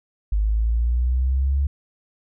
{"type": "linear sweep", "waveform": "sine", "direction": "up", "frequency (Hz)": [50.7, 70.7], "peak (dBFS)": -17, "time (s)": [0.32, 1.67], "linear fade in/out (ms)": 5, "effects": []}